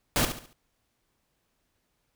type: noise with echo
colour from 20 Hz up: pink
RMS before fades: -24 dBFS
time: 0.16-0.25 s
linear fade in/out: 0 ms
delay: 70 ms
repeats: 4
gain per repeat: -9 dB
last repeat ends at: 0.53 s
effects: pink hiss -75 dBFS RMS until 2.15 s